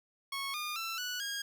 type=tone with pitch steps; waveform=15% pulse; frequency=1100 / 1213.5 / 1338.7 / 1476.8 / 1629.2 Hz; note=C#6 / D#6 / E6 / F#6 / G#6; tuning=-14 / -44 / +26 / -4 / -34 cents; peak=-29 dBFS; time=0.32-1.42 s; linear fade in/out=5 ms; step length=220 ms; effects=none